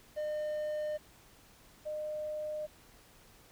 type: tone pair in turn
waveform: triangle / sine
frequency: 606 / 609 Hz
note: D#5 / D#5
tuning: -46 / -37 cents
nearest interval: unison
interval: 9 cents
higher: second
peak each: -31 / -35 dBFS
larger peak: first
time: 0.16-0.98 / 1.85-2.67 s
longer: neither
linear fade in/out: 20 ms
effects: pink hiss -60 dBFS RMS until 3.51 s